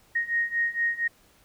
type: beating tone pair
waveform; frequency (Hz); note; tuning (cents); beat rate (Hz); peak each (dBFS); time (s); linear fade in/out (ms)
sine; 1864.7 / 1869; A#6 / A#6; 0 / +4; 4.3; -28 / -26; 0.15-1.08; 10
effects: pink hiss -60 dBFS RMS until 1.44 s